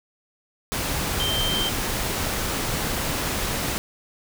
sine tone in noise, 3136 Hz, G7, in tune, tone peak -24 dBFS, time 1.2-1.69 s, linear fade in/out 0 ms, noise pink, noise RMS -26 dBFS, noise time 0.72-3.78 s, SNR -1 dB, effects none

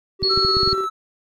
triangle tone with tremolo, 383.6 Hz, G4, 37 cents flat, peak -19 dBFS, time 0.19-0.87 s, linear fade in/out 50 ms, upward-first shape square, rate 17 Hz, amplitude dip 45%
clicks, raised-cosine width 5 ms, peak -15 dBFS, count 7, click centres 0.227 / 0.376 / 0.449 / 0.569 / 0.632 / 0.676 / 0.73 s
sine tone, 4349 Hz, C#8, 34 cents flat, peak -17 dBFS, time 0.23-0.73 s, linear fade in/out 2 ms
triangle tone with vibrato, 1318.5 Hz, E6, in tune, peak -20 dBFS, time 0.29-0.9 s, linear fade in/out 20 ms, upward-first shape sine, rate 2.8 Hz, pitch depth 22 cents each way
effects none

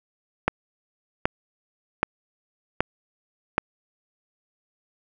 click train, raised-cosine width 0.5 ms, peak -4 dBFS, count 5, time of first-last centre 0.48-3.581 s, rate 1.29 Hz, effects none

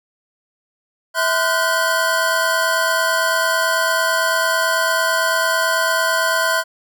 square tone cluster, 653 / 1025 / 1442 / 1531 Hz, E5 / C6 / F#6 / G6, -17 / -36 / -45 / -41 cents, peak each -22 dBFS, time 1.14-6.64 s, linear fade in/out 50 ms, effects none

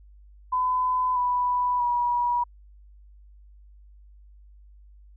sine tone with pitch steps, 1009 / 987.7 / 966.8 Hz, B5 / B5 / B5, +37 / 0 / -37 cents, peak -21 dBFS, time 0.52-2.44 s, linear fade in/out 10 ms, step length 640 ms, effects added 50 Hz sine -48 dBFS peak until 5.16 s

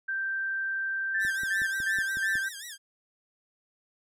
sine tone, 1568 Hz, G6, in tune, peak -28 dBFS, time 0.08-2.49 s, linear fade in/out 10 ms
sine tone bursts, 1760 Hz, A6, in tune, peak -27 dBFS, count 4, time 1.14-2.39 s, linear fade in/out 10 ms, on 170 ms, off 190 ms
10% pulse tone with vibrato, 1760 Hz, A6, in tune, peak -30 dBFS, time 1.19-2.78 s, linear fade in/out 50 ms, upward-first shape sine, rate 5.6 Hz, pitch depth 180 cents each way
click train, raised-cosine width 3 ms, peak -32 dBFS, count 7, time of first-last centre 1.25-2.355 s, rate 5.43 Hz
effects none

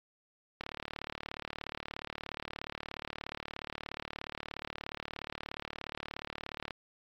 click train, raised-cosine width 0.3 ms, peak -22 dBFS, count 226, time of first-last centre 0.61-6.708 s, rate 36.9 Hz, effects AAC 64 kbps

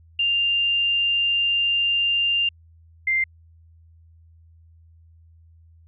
sine tone pair in turn, 2794 / 2093 Hz, F7 / C7, 0 / 0 cents, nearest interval perfect fourth, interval 500 cents, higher first, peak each -18 dBFS, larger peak neither, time 0.19-2.49 / 3.07-3.24 s, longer first, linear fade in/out 5 ms, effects added 82 Hz sine -49 dBFS peak until 5.87 s

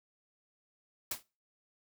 white noise with exponential decay, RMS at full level -31 dBFS, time 1.11-1.23 s, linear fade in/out 5 ms, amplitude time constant 26 ms, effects noise-tail reverb RT60 0.3 s tail -21 dB re dry

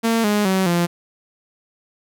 sawtooth tone with pitch steps, 228 / 207.9 / 189.52 / 172.79 Hz, A#3 / G#3 / F#3 / F3, -38 / +2 / +42 / -18 cents, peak -12 dBFS, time 0.03-0.87 s, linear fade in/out 20 ms, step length 210 ms, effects none

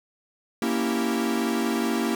45% pulse chord, A# diminished seventh, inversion none, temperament equal with one note detuned, 233.1 / 278 / 329.6 / 392 Hz, A#3 / C#4 / E4 / G4, 0 / +5 / 0 / 0 cents, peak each -26 / -30 / -29 / -31 dBFS, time 0.62-2.15 s, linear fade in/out 2 ms, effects none

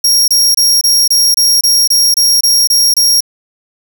sawtooth tone bursts, 5590 Hz, F8, 1 cent sharp, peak -4 dBFS, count 12, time 0.04-3.206 s, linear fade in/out 5 ms, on 240 ms, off 26 ms, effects none

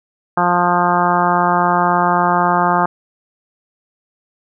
harmonic tone, 176.3 Hz, F3, 17 cents sharp, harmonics 1 / 2 / 3 / 4 / 5 / 6 / 7 / 8 / 9, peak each -21 / -23 / -26 / -18 / -17 / -20 / -19 / -26 / -26 dBFS, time 0.37-2.86 s, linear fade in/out 5 ms, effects none

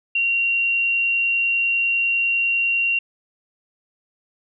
sine tone, 2755 Hz, F7, 24 cents flat, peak -17 dBFS, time 0.15-2.99 s, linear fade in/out 5 ms, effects none

